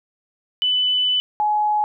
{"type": "tone pair in turn", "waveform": "sine", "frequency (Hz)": [2997, 843.2], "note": ["F#7", "G#5"], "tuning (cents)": [22, 26], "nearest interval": "octave + minor seventh", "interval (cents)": 2196, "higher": "first", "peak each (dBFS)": -16, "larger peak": "neither", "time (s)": [[0.62, 1.2], [1.4, 1.84]], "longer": "first", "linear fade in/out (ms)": 0, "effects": []}